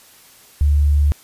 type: tone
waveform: sine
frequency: 72.8 Hz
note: D2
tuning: 15 cents flat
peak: -11 dBFS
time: 0.61-1.12 s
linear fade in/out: 0 ms
effects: white hiss -47 dBFS RMS until 1.23 s + resampled to 32000 Hz